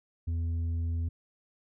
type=tone with tanh clipping; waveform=triangle; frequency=83.4 Hz; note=E2; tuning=21 cents sharp; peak=-29 dBFS; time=0.27-1.09 s; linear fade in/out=10 ms; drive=9 dB; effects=none